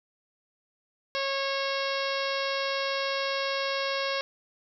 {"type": "harmonic tone", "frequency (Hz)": 547, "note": "C#5", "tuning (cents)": -23, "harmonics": [1, 2, 3, 4, 5, 6, 7, 8, 9, 10], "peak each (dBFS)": [-31, -34, -36, -37, -38, -39, -39, -40, -41, -41], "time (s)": [1.15, 4.21], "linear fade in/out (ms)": 0, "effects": []}